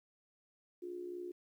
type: tone with amplitude modulation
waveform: sine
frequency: 355.5 Hz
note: F4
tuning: 31 cents sharp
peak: -38 dBFS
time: 0.82-1.32 s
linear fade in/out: 10 ms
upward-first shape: sine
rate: 63.9 Hz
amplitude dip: 65%
effects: 12-bit